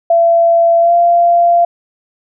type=tone with pitch glide; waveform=sine; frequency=675 to 690 Hz; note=E5 to F5; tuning=+41 to -21 cents; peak=-6 dBFS; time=0.1-1.65 s; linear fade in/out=5 ms; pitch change=+38 cents; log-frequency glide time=0.8-0.93 s; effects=none